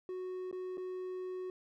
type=tone with dropouts; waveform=triangle; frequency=368.7 Hz; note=F#4; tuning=6 cents flat; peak=-36 dBFS; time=0.09-1.5 s; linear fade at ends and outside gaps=1 ms; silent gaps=0.513-0.527 / 0.772-0.779 s; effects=none